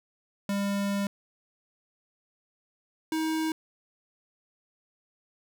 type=tone pair in turn; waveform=square; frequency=200 / 317.5 Hz; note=G3 / D#4; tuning=+35 / +35 cents; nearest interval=minor sixth; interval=800 cents; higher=second; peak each=-27 dBFS; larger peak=neither; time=0.49-1.07 / 3.12-3.52 s; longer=first; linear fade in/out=2 ms; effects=none